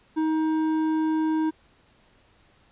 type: tone with hard clipping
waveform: sine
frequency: 315 Hz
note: D#4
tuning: 21 cents sharp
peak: -23 dBFS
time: 0.16-1.51 s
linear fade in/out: 20 ms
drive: 8 dB
effects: pink hiss -60 dBFS RMS until 2.71 s + resampled to 8000 Hz